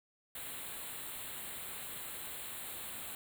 white band-stop noise, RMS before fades -44 dBFS, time 0.35-3.15 s, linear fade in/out 2 ms, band 4200 to 7400 Hz, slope 96 dB/octave, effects none

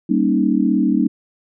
sine chord, Eb dominant seventh, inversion first, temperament equal with one note detuned, 196 / 233.1 / 276.1 / 311.1 Hz, G3 / Bb3 / Db4 / Eb4, 0 / 0 / -7 / 0 cents, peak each -19 dBFS, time 0.09-1.08 s, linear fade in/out 10 ms, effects none

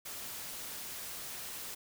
white noise, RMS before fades -43 dBFS, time 0.05-1.75 s, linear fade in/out 10 ms, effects none

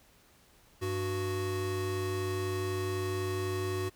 square tone pair together, 98 / 370 Hz, G2 / F#4, 0 / 0 cents, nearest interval octave + major seventh, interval 2300 cents, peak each -35 / -34 dBFS, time 0.81-3.9 s, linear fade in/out 20 ms, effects pink hiss -62 dBFS RMS until 3.95 s

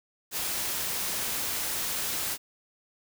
white noise, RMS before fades -31 dBFS, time 0.31-2.38 s, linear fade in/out 50 ms, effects none

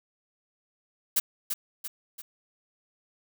blue noise with echo, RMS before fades -23 dBFS, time 1.16-1.2 s, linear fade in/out 10 ms, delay 340 ms, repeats 3, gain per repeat -6 dB, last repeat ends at 2.22 s, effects none

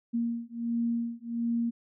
sine beating tone pair, 233.1 / 234.5 Hz, A#3 / A#3, 0 / +11 cents, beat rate 1.4 Hz, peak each -31 / -31 dBFS, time 0.13-1.71 s, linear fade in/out 20 ms, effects none

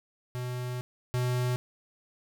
square tone pair in turn, 124.5 / 124.5 Hz, B2 / B2, +14 / +14 cents, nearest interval unison, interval 0 cents, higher neither, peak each -33 / -27 dBFS, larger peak second, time 0.35-0.81 / 1.14-1.56 s, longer first, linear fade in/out 0 ms, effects 9-bit

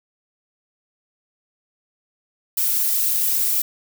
violet noise with flanger, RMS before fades -20 dBFS, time 2.57-3.62 s, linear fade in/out 5 ms, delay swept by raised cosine 1.8 to 3.5 ms, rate 2.9 Hz, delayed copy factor -0.8, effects none

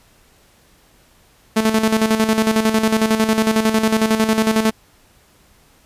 sawtooth tone with tremolo, 220 Hz, A3, in tune, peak -8 dBFS, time 1.56-4.71 s, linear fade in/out 10 ms, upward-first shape square, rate 11 Hz, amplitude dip 60%, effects pink hiss -53 dBFS RMS until 5.85 s + resampled to 32000 Hz

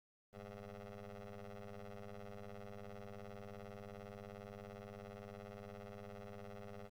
15% pulse ring-modulated tone, 99.8 Hz, G2, 32 cents sharp, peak -40 dBFS, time 0.32-6.9 s, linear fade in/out 50 ms, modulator 308 Hz, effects low-pass 3000 Hz 12 dB/octave + 12-bit

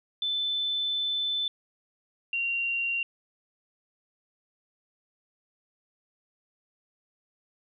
sine tone pair in turn, 3520 / 2761 Hz, A7 / F7, 0 / -20 cents, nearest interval major third, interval 420 cents, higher first, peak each -26 dBFS, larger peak neither, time 0.22-1.48 / 2.33-3.03 s, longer first, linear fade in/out 2 ms, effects none

